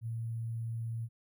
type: tone with sample-and-hold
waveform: sine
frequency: 114.5 Hz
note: A#2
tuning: 31 cents flat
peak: -34 dBFS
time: 0.01-1.09 s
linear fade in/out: 50 ms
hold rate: 11025 Hz
effects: none